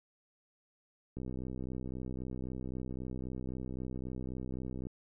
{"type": "click train", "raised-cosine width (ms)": 3, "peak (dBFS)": -28, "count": 237, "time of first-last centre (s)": [1.17, 4.869], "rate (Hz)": 63.8, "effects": []}